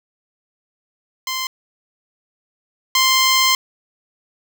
10% pulse tone pair in turn, 1042 / 1047.3 Hz, C6 / C6, -7 / +1 cents, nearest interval unison, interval 8 cents, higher second, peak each -13 / -4 dBFS, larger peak second, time 1.27-1.47 / 2.95-3.55 s, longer second, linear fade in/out 2 ms, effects none

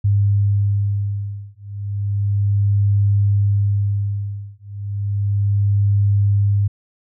sine beating tone pair, 100.9 / 101.23 Hz, G#2 / G#2, -49 / -44 cents, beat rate 0.33 Hz, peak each -18 dBFS, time 0.04-6.68 s, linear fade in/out 10 ms, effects none

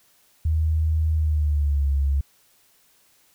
sine tone with pitch glide, 78.9 to 69.48 Hz, D#2 to C#2, +25 to +5 cents, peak -18 dBFS, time 0.45-2.21 s, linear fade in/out 5 ms, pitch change -220 cents, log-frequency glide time 1.14-1.89 s, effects white hiss -60 dBFS RMS until 3.34 s

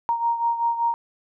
sine beating tone pair, 932.3 / 937.5 Hz, A#5 / A#5, 0 / +10 cents, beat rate 5.2 Hz, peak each -21 / -27 dBFS, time 0.09-0.94 s, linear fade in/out 0 ms, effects none

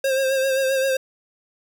square tone with vibrato, 533 Hz, C5, 32 cents sharp, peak -19 dBFS, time 0.04-0.97 s, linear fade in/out 5 ms, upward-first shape sine, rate 7.6 Hz, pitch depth 35 cents each way, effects none

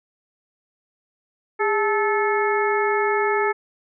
harmonic tone with a mistuned harmonic, 434.9 Hz, A4, 20 cents flat, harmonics 1 / 2 / 3 / 4 / 5, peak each -21 / -24 / -26 / -27 / -28 dBFS, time 1.59-3.53 s, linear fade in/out 20 ms, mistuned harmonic 1, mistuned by -100 cents, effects none

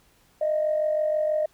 sine tone pair together, 613.8 / 660 Hz, D#5 / E5, -24 / +2 cents, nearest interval minor second, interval 126 cents, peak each -21 / -30 dBFS, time 0.41-1.46 s, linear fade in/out 5 ms, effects tanh soft clip ceiling -15 dBFS + pink hiss -61 dBFS RMS until 1.53 s

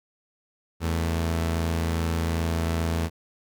sawtooth tone pair together, 82.59 / 220.5 Hz, E2 / A3, +4 / +4 cents, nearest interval octave + perfect fourth, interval 1700 cents, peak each -20 / -30 dBFS, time 0.8-3.1 s, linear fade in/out 50 ms, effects none

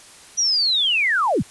sine linear sweep, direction down, 5920 to 51.91 Hz, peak -16 dBFS, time 0.37-1.43 s, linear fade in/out 20 ms, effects white hiss -45 dBFS RMS until 1.5 s + resampled to 24000 Hz

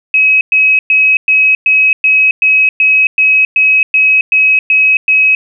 sine tone bursts, 2552 Hz, D#7, 43 cents sharp, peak -5 dBFS, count 14, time 0.14-5.35 s, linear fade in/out 2 ms, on 270 ms, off 110 ms, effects none

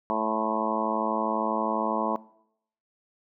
harmonic tone with a mistuned harmonic, 110 Hz, A2, in tune, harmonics 2 / 3 / 4 / 5 / 6 / 7 / 8 / 9 / 10, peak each -33 / -35 / -36 / -34 / -31 / -37 / -32 / -31 / -33 dBFS, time 0.1-2.16 s, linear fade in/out 0 ms, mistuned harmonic 10, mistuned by -28 cents, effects noise-tail reverb RT60 0.7 s tail -20 dB re dry

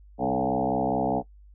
sine tone with frequency modulation, 493.9 Hz, B4, in tune, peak -22 dBFS, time 0.18-1.23 s, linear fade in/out 50 ms, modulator 64.8 Hz, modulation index 5, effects noise-tail reverb RT60 0.1 s tail -20 dB re dry + added 50 Hz sine -48 dBFS peak until 1.54 s

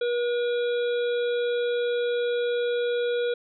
harmonic tone, 481.4 Hz, B4, 44 cents flat, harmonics 1 / 3 / 5 / 7 / 8, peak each -23 / -35 / -43 / -40 / -42 dBFS, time 0.01-3.34 s, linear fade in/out 5 ms, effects none

